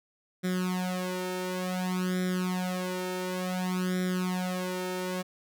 sawtooth tone with flanger, 183 Hz, F#3, 19 cents flat, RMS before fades -31 dBFS, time 0.43-5.23 s, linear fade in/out 20 ms, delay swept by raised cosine 0.54 to 2.24 ms, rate 0.56 Hz, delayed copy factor +1, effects none

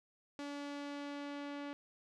sawtooth tone with low-pass filter sweep, 286.5 Hz, D4, 43 cents flat, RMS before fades -44 dBFS, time 0.39-1.73 s, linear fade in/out 0 ms, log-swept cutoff 5900 to 3200 Hz, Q 0.86, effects none

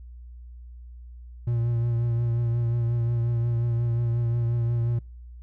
triangle tone with vibrato, 117.7 Hz, A#2, 17 cents sharp, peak -20 dBFS, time 1.47-4.99 s, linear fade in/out 5 ms, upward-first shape triangle, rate 5.6 Hz, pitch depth 32 cents each way, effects noise-tail reverb RT60 0.4 s tail -25 dB re dry + added 60 Hz sine -40 dBFS peak until 5.42 s

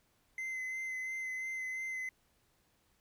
triangle tone with vibrato, 2056 Hz, C7, 31 cents flat, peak -35 dBFS, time 0.38-2.09 s, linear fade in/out 2 ms, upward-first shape sine, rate 2.9 Hz, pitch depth 18 cents each way, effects pink hiss -73 dBFS RMS until 3 s

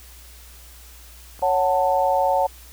clicks, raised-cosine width 1 ms, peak -29 dBFS, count 2, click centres 1.393 / 1.42 s
sine chord, F# minor, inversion second, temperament just, 555 / 740 / 888 Hz, C#5 / F#5 / A5, +2 / 0 / +16 cents, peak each -21 dBFS, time 1.42-2.47 s, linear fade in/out 10 ms
effects added 60 Hz sine -44 dBFS peak until 2.72 s + white hiss -47 dBFS RMS until 2.72 s

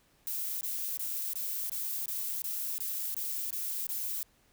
violet noise bursts, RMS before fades -35 dBFS, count 11, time 0.27-4.23 s, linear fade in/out 0 ms, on 340 ms, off 22 ms, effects pink hiss -67 dBFS RMS until 4.52 s

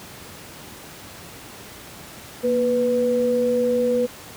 sine tone pair together, 237 / 493.9 Hz, A#3 / B4, +29 / 0 cents, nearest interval octave + minor second, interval 1271 cents, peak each -24 / -18 dBFS, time 2.43-4.07 s, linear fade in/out 20 ms, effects pink hiss -40 dBFS RMS until 4.36 s + high-pass 80 Hz 12 dB/octave

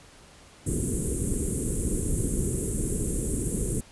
pink band-stop noise, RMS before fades -27 dBFS, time 0.66-3.81 s, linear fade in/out 10 ms, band 450 to 7700 Hz, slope 48 dB/octave, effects pink hiss -52 dBFS RMS until 3.91 s + resampled to 24000 Hz

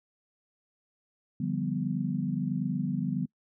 sine chord, G dominant seventh, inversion second, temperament equal, 146.83 / 174.61 / 196 / 246.9 Hz, D3 / F3 / G3 / B3, 0 / 0 / 0 / 0 cents, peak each -33 dBFS, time 1.4-3.26 s, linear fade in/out 5 ms, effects noise-tail reverb RT60 0.1 s tail -24 dB re dry

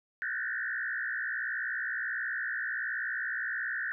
sine tone with frequency modulation, 1661.2 Hz, G#6, in tune, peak -31 dBFS, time 0.22-3.92 s, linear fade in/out 0 ms, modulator 60.7 Hz, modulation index 3.3, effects none

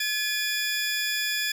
20% pulse tone pair together, 1709.1 / 2424 Hz, G#6 / D#7, +49 / -46 cents, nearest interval tritone, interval 605 cents, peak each -22 / -25 dBFS, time 0-1.52 s, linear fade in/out 5 ms, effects none

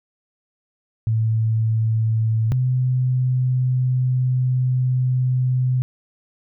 sine tone pair in turn, 111.5 / 127.36 Hz, A2 / C3, +23 / -46 cents, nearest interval major second, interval 231 cents, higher second, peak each -16 dBFS, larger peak neither, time 1.07-2.52 / 2.52-5.82 s, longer second, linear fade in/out 0 ms, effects none

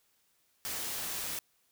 white noise, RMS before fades -37 dBFS, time 0.65-1.39 s, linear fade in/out 0 ms, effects white hiss -72 dBFS RMS until 1.71 s

